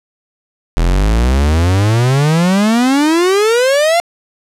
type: exponential sweep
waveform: 45% pulse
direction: up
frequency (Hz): 40 to 704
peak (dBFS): -9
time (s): 0.77-4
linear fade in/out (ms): 0
effects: low-pass 10000 Hz 12 dB/octave + 8-bit